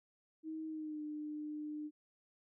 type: tone with pitch glide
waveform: sine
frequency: 316.4 to 301.2 Hz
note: D#4 to D4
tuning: +29 to +44 cents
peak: -40 dBFS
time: 0.43-1.91 s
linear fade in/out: 50 ms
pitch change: -85 cents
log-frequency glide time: 0.67-1.02 s
effects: none